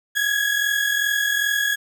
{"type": "tone pair together", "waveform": "35% pulse", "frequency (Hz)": [1650.5, 1693], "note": ["G#6", "G#6"], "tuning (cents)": [-11, 33], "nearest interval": "unison", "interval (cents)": 44, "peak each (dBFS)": [-19, -22], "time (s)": [0.15, 1.76], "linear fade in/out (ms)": 20, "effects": []}